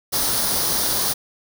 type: noise with comb filter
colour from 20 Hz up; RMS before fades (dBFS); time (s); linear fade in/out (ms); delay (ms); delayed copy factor
white; -21; 0.12-1.14; 20; 0.2; +0.6
effects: none